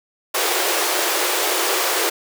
pink high-pass noise, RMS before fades -20 dBFS, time 0.34-2.1 s, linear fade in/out 10 ms, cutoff 330 Hz, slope 96 dB/octave, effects none

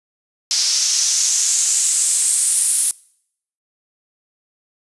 white noise with band-pass filter sweep, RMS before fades -17 dBFS, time 0.51-2.91 s, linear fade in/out 0 ms, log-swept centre 5200 to 10000 Hz, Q 3.6, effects noise-tail reverb RT60 0.7 s tail -24 dB re dry + resampled to 24000 Hz

